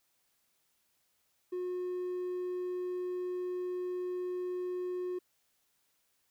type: tone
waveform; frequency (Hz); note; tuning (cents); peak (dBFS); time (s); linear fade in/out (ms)
triangle; 361.6; F#4; -40; -31; 1.52-5.19; 10
effects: tanh soft clip ceiling -27 dBFS + white hiss -75 dBFS RMS until 6.3 s

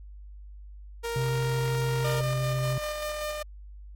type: tone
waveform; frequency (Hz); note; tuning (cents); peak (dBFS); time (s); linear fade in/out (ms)
sawtooth; 466.2; A#4; 0; -26; 1.03-2.21; 20
type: tone with vibrato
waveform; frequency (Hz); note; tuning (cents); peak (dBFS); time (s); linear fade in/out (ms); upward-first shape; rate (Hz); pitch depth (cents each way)
triangle; 130.9; C3; +1; -24; 1.16-2.78; 0; sine; 13; 11
type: tone with tremolo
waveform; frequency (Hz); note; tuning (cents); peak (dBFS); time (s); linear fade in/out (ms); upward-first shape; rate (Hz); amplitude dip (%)
sawtooth; 603; D5; +46; -26; 2.04-3.43; 10; square; 5.1; 25
effects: added 50 Hz sine -42 dBFS peak until 3.95 s + AAC 64 kbps

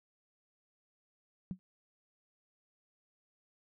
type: tone with exponential decay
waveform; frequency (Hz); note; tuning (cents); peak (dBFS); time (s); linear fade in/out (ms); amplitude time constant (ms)
sine; 185; F#3; 0; -31; 1.51-1.59; 0; 16
effects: none

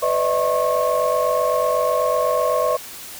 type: tone cluster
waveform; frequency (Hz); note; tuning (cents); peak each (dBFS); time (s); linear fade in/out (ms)
sine; 503 / 593 / 641 / 1087; B4 / D5 / E5 / C#6; +32 / +17 / -49 / -34; -21; 0.02-2.77; 10
effects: tanh soft clip ceiling -10 dBFS + white hiss -36 dBFS RMS until 3.19 s

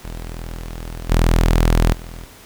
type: tone with level steps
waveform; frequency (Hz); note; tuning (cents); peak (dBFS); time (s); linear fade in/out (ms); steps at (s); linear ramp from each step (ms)
sawtooth; 41.2; E1; 0; -24 / -8 / -28; 0.04-2.26; 10; 1.09 / 1.92; 20
effects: pink hiss -43 dBFS RMS until 2.45 s

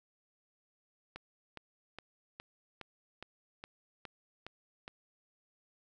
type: click train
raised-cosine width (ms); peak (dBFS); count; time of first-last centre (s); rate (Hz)
0.3; -28; 10; 1.16-4.879; 2.42
effects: none

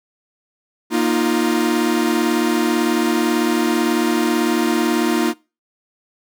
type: chord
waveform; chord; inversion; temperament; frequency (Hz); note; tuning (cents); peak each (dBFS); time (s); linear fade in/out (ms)
45% pulse; Bb suspended fourth; none; equal with one note detuned; 236.1 / 311.1 / 349.2; Bb3 / Eb4 / F4; +22 / 0 / 0; -20; 0.9-5.34; 50
effects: noise-tail reverb RT60 0.3 s tail -23 dB re dry

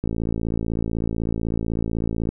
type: click train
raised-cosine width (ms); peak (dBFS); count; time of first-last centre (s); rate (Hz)
3; -12; 127; 0.04-2.29; 56
effects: none

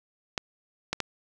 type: clicks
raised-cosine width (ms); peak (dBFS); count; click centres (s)
0.2; -10; 3; 0.378 / 0.93 / 1.003
effects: none

